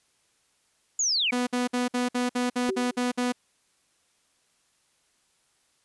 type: linear sweep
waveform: sine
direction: down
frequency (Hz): 7040 to 2164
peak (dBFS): -22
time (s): 0.99-1.31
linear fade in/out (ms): 5
type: tone bursts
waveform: sawtooth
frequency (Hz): 246.9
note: B3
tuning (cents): 0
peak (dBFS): -20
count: 10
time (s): 1.32-3.324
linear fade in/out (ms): 10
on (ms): 150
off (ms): 56
type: tone with exponential decay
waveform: sine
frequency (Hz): 381.4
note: G4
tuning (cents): -47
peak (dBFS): -23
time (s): 2.69-3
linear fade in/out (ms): 0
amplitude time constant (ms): 67
effects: white hiss -68 dBFS RMS until 5.84 s + resampled to 24000 Hz